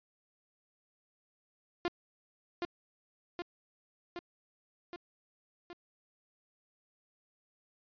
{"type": "tone with echo", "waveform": "sawtooth", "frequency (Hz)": 349.2, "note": "F4", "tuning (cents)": 0, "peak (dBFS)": -26, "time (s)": [1.85, 1.88], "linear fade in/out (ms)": 0, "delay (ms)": 770, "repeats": 5, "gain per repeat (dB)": -3, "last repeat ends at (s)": 5.73, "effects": ["resampled to 11025 Hz"]}